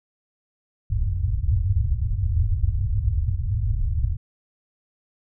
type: low-pass noise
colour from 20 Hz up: white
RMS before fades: -22 dBFS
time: 0.9-4.17 s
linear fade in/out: 10 ms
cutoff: 110 Hz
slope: 48 dB/octave
effects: none